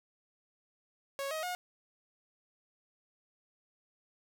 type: tone with pitch steps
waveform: sawtooth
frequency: 552 / 630.4 / 720 Hz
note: C#5 / D#5 / F#5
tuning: -7 / +23 / -47 cents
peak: -31 dBFS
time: 1.19-1.55 s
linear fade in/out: 0 ms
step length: 120 ms
effects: none